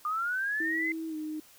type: linear sweep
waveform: sine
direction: up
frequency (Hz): 1200 to 2081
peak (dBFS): -28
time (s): 0.05-0.92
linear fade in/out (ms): 2
type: tone with pitch glide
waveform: sine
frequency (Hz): 322.9 to 308.5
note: E4 to D#4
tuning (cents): -36 to -15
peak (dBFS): -33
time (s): 0.6-1.4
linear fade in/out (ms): 5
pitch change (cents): -79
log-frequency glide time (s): 1.08-1.16
effects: white hiss -57 dBFS RMS until 1.58 s